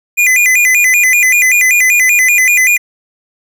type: tone with vibrato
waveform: square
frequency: 2217 Hz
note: C#7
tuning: in tune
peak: -7 dBFS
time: 0.17-2.78 s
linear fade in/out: 20 ms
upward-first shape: square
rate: 5.2 Hz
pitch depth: 160 cents each way
effects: none